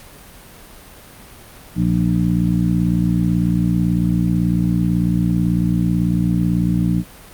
harmonic tone with a mistuned harmonic, 58.1 Hz, A#1, 5 cents flat, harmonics 1 / 2 / 3 / 4 / 5, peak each -26 / -21 / -16 / -24 / -23 dBFS, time 1.75-7.04 s, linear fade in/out 50 ms, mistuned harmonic 5, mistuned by +55 cents, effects pink hiss -41 dBFS RMS until 7.33 s + Opus 48 kbps

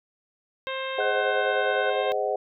harmonic tone, 529 Hz, C5, 19 cents sharp, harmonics 1 / 2 / 3 / 4 / 5 / 6 / 7, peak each -32 / -35 / -37 / -38 / -39 / -40 / -40 dBFS, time 0.67-2.12 s, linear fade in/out 0 ms
sine chord, Ab dominant seventh, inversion none, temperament just, 415.3 / 519.1 / 623 / 747.5 Hz, Ab4 / C5 / Eb5 / Gb5, 0 / -14 / +2 / +17 cents, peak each -29 dBFS, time 0.98-2.36 s, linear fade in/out 5 ms
sine tone, 1511 Hz, F#6, 36 cents sharp, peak -28 dBFS, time 1-1.9 s, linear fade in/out 5 ms
effects none

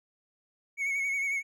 triangle tone with vibrato, 2217 Hz, C#7, in tune, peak -26 dBFS, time 0.77-1.43 s, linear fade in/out 50 ms, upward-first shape sine, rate 11 Hz, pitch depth 40 cents each way, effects none

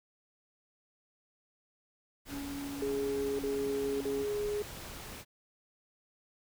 pink noise, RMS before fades -45 dBFS, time 2.25-5.25 s, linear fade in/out 50 ms
triangle tone with pitch glide, 281.1 to 276.1 Hz, C#4 to C#4, +24 to -7 cents, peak -36 dBFS, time 2.28-4.26 s, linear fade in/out 50 ms, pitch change -31 cents, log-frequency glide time 2.71-3.69 s
sine tone bursts, 415.3 Hz, G#4, in tune, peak -31 dBFS, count 3, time 2.82-4.622 s, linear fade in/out 2 ms, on 570 ms, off 46 ms
effects none

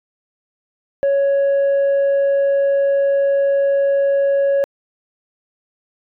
sine tone, 556 Hz, C#5, 5 cents sharp, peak -10 dBFS, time 1.03-4.64 s, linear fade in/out 0 ms, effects tanh soft clip ceiling -12 dBFS

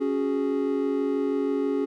triangle chord, C# suspended fourth, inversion none, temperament just, 277.2 / 369.6 / 415.8 Hz, C#4 / F#4 / G#4, 0 / -2 / +2 cents, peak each -24 / -28 / -25 dBFS, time 0-1.86 s, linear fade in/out 20 ms, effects none

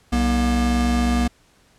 square tone pair together, 63.2 / 239 Hz, B1 / A#3, +41 / +43 cents, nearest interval octave + major seventh, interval 2302 cents, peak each -21 / -20 dBFS, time 0.12-1.28 s, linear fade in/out 10 ms, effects pink hiss -57 dBFS RMS until 1.78 s + low-pass 10000 Hz 12 dB/octave

